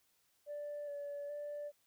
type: tone with vibrato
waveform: sine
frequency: 580 Hz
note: D5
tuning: 22 cents flat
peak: -39 dBFS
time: 0.46-1.72 s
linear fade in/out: 50 ms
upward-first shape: square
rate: 1.2 Hz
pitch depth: 17 cents each way
effects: tanh soft clip ceiling -38 dBFS + white hiss -75 dBFS RMS until 1.86 s